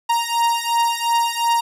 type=beating tone pair; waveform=45% pulse; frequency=932.3 / 935.1 Hz; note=A#5 / A#5; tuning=0 / +5 cents; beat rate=2.8 Hz; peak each=-20 dBFS; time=0.09-1.61 s; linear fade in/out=10 ms; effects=resampled to 32000 Hz + 9-bit